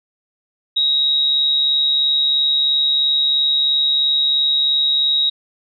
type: tone with amplitude modulation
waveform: sine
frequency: 3800 Hz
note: A#7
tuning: 33 cents sharp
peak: -11 dBFS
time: 0.76-5.3 s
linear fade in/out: 10 ms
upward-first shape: sine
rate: 143 Hz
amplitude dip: 50%
effects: none